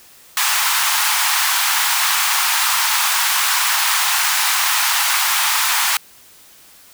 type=high-pass noise; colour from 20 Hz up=pink; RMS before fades=-17 dBFS; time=0.37-5.97 s; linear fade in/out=2 ms; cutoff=850 Hz; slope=48 dB/octave; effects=white hiss -46 dBFS RMS until 6.93 s